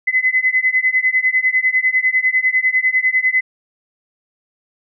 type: beating tone pair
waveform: sine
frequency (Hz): 2024 / 2034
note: B6 / C7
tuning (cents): +42 / -50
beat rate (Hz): 10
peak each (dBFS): -16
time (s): 0.07-3.41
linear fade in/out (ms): 10
effects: none